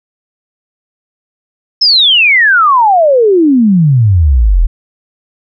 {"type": "exponential sweep", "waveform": "sine", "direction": "down", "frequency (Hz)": [5330, 37.41], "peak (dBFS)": -4, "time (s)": [1.81, 4.67], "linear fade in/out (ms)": 10, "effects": []}